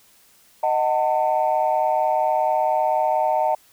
sine chord, D# diminished, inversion none, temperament just, 622.3 / 746.7 / 896 Hz, D#5 / F#5 / A5, 0 / +16 / +31 cents, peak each -21 dBFS, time 0.63-3.55 s, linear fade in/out 5 ms, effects tanh soft clip ceiling -10 dBFS + white hiss -55 dBFS RMS until 3.72 s

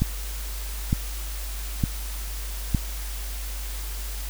click train, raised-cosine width 5 ms, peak -8 dBFS, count 4, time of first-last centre 0.02-2.747 s, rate 1.1 Hz, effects added 50 Hz sine -30 dBFS peak until 4.29 s + white hiss -38 dBFS RMS until 4.29 s

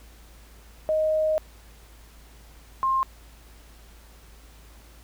sine tone pair in turn, 624 / 1060.7 Hz, D#5 / C6, +5 / +23 cents, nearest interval major sixth, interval 918 cents, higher second, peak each -20 dBFS, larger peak neither, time 0.89-1.38 / 2.83-3.03 s, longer first, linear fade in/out 0 ms, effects added 55 Hz sine -48 dBFS peak until 5.03 s + pink hiss -54 dBFS RMS until 5.03 s

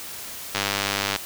click train, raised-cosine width 0.2 ms, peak -5 dBFS, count 62, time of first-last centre 0.55-1.161 s, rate 99.8 Hz, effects white hiss -36 dBFS RMS until 1.25 s

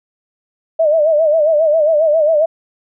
sine tone with vibrato, 622.3 Hz, D#5, in tune, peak -9 dBFS, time 0.79-2.46 s, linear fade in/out 10 ms, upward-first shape sine, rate 7.4 Hz, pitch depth 100 cents each way, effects none

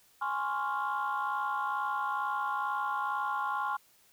sine chord, Db major seventh, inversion second, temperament equal, 830.6 / 1046.5 / 1108.7 / 1396.9 Hz, Ab5 / C6 / Db6 / F6, 0 / 0 / 0 / 0 cents, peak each -34 / -34 / -35 / -35 dBFS, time 0.21-3.77 s, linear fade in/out 10 ms, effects tanh soft clip ceiling -23 dBFS + white hiss -64 dBFS RMS until 4.12 s

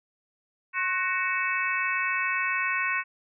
harmonic tone with a mistuned harmonic, 372.9 Hz, F#4, 14 cents sharp, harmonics 3 / 4 / 5 / 6 / 7, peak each -31 / -31 / -31 / -31 / -31 dBFS, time 0.73-3.04 s, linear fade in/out 50 ms, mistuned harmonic 3, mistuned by -58 cents, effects none

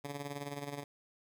10% pulse tone with tremolo, 142.8 Hz, D3, 48 cents flat, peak -29 dBFS, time 0.04-0.84 s, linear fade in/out 10 ms, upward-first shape sine, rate 19 Hz, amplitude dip 65%, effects none

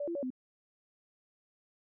sine tone with pitch steps, 578 / 339.8 / 566 / 255.5 Hz, D5 / F4 / C#5 / C4, -28 / -47 / +36 / -41 cents, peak -33 dBFS, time 0-0.304 s, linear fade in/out 5 ms, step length 76 ms, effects none

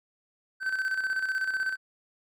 triangle tone with tremolo, 1537 Hz, G6, 35 cents flat, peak -23 dBFS, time 0.6-1.77 s, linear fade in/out 50 ms, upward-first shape square, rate 16 Hz, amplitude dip 55%, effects none

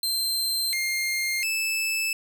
sawtooth tone with pitch steps, 4132 / 2118 / 2625 Hz, C8 / C7 / E7, -22 / +21 / -8 cents, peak -21 dBFS, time 0.03-2.13 s, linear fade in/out 2 ms, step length 700 ms, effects none

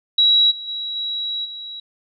sine tone with level steps, 3881 Hz, B7, 31 cents flat, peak -11 / -29 / -24 / -22 / -30 dBFS, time 0.18-1.8 s, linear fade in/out 5 ms, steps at 0.5 / 0.67 / 0.95 / 1.44 s, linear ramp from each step 20 ms, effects none

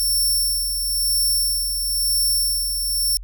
10% pulse tone with tremolo, 5420 Hz, E8, 47 cents sharp, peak -11 dBFS, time 0-3.17 s, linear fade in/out 0 ms, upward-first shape sine, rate 1 Hz, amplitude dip 45%, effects added 45 Hz sine -32 dBFS peak until 3.23 s

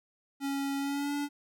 square tone with pitch glide, 277.2 to 287.8 Hz, C#4 to D4, 0 to -35 cents, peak -31 dBFS, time 0.4-1.29 s, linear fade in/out 50 ms, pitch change +65 cents, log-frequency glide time 0.78-1.14 s, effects none

